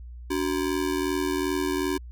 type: ring-modulated tone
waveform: square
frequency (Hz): 329.6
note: E4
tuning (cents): 0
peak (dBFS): -22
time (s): 0.3-1.98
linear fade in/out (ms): 10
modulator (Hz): 41.3
effects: added 60 Hz sine -38 dBFS peak until 2.11 s